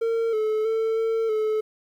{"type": "tone with pitch steps", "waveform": "triangle", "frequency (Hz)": [456.7, 432.6, 446.4, 450.1, 432.4], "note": ["A#4", "A4", "A4", "A4", "A4"], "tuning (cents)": [-36, -29, 25, 39, -30], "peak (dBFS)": -19, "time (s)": [0.01, 1.61], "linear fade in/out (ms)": 10, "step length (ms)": 320, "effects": ["10-bit"]}